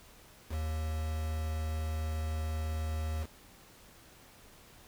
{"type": "tone with quantisation", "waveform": "triangle", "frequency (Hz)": 78.4, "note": "D#2", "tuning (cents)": 14, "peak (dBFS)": -30, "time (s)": [0.49, 3.27], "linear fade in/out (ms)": 50, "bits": 7, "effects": ["pink hiss -57 dBFS RMS until 4.87 s"]}